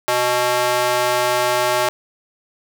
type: tone with high-pass filter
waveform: square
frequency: 123.47 Hz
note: B2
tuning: in tune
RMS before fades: -18 dBFS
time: 0.08-1.89 s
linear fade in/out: 0 ms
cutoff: 650 Hz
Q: 1.4
effects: none